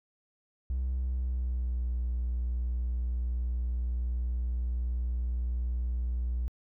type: tone with pitch glide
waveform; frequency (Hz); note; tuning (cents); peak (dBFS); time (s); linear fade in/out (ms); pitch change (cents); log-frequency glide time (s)
triangle; 63.9 to 60.66; C2 to B1; -40 to -30; -25; 0.7-6.48; 0; -90; 0.94-1.9
effects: tanh soft clip ceiling -24 dBFS